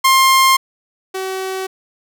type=tone pair in turn; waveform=sawtooth; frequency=1060 / 379.3 Hz; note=C6 / F#4; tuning=+22 / +43 cents; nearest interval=octave + tritone; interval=1779 cents; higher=first; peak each=-5 / -17 dBFS; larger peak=first; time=0.04-0.57 / 1.14-1.67 s; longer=neither; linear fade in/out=10 ms; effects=none